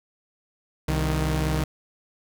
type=tone pair together; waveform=sawtooth; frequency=65.4 / 155.56 Hz; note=C2 / D#3; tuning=0 / 0 cents; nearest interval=octave + minor third; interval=1500 cents; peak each=-21 dBFS; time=0.88-1.64 s; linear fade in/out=5 ms; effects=none